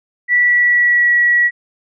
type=tone with pitch glide; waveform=sine; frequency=1955 to 1928.1 Hz; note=B6 to B6; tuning=-18 to -42 cents; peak=-9 dBFS; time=0.28-1.51 s; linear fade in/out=50 ms; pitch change=-24 cents; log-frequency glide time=0.4-1.13 s; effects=none